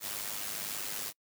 white noise with amplitude modulation, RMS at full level -35 dBFS, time 0-1.13 s, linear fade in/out 50 ms, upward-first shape sine, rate 102 Hz, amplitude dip 60%, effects noise-tail reverb RT60 0.1 s tail -26 dB re dry + high-pass 100 Hz 12 dB/octave

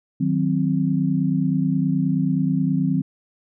sine chord, C diminished, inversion first, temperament equal, 155.56 / 185 / 261.6 Hz, Eb3 / Gb3 / C4, 0 / 0 / 0 cents, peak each -22 dBFS, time 0.2-3.02 s, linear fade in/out 10 ms, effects none

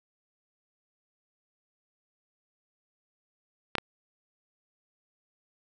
clicks, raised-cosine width 0.3 ms, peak -9 / -12 dBFS, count 2, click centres 3.753 / 3.783 s, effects none

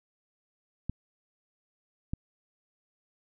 clicks, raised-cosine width 5 ms, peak -19 dBFS, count 2, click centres 0.896 / 2.135 s, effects none

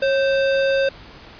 sine tone with sample-and-hold, 545 Hz, C#5, 29 cents flat, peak -15 dBFS, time 0.02-0.89 s, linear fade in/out 5 ms, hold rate 2100 Hz, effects pink hiss -42 dBFS RMS until 1.39 s + resampled to 11025 Hz

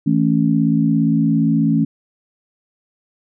sine chord, A major, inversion second, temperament equal with one note detuned, 162.45 / 220 / 277.2 Hz, E3 / A3 / C#4, -25 / 0 / 0 cents, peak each -17 dBFS, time 0.06-1.85 s, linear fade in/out 10 ms, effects none

